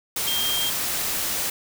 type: tone in noise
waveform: sine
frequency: 3200 Hz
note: G7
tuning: 35 cents sharp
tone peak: -24 dBFS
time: 0.27-0.7 s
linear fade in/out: 5 ms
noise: white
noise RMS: -26 dBFS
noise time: 0.16-1.5 s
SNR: -1 dB
effects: none